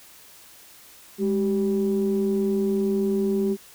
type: tone pair together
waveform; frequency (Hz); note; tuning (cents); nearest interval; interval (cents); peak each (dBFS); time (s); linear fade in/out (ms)
sine; 205.5 / 387.4; G#3 / G4; -18 / -20; major seventh; 1098; -22; 1.18-3.57; 50
effects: tanh soft clip ceiling -14 dBFS + white hiss -49 dBFS RMS until 3.74 s